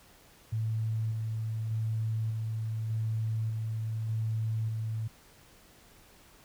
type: tone with tremolo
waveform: sine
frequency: 110.9 Hz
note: A2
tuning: 14 cents sharp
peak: -28 dBFS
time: 0.52-5.08 s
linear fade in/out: 10 ms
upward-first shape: square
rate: 0.84 Hz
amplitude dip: 25%
effects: pink hiss -58 dBFS RMS until 6.44 s